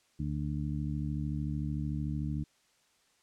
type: harmonic tone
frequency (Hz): 73.42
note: D2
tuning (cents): 0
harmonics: 1 / 2 / 3 / 4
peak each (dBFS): -37 / -34 / -39 / -40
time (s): 0.19-2.44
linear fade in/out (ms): 10
effects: white hiss -69 dBFS RMS until 3.22 s + low-pass 8000 Hz 12 dB/octave